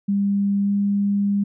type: tone with pitch glide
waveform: sine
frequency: 200.1 to 201.4 Hz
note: G3 to G3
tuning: +36 to +47 cents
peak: -17 dBFS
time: 0.08-1.44 s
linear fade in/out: 10 ms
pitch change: +11 cents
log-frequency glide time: 0.63-0.7 s
effects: none